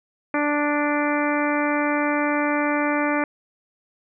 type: harmonic tone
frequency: 293.7 Hz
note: D4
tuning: in tune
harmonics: 1 / 2 / 3 / 4 / 5 / 6 / 7 / 8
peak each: -23 / -26 / -28 / -29 / -30 / -31 / -31 / -32 dBFS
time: 0.34-3.24 s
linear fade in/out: 2 ms
effects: none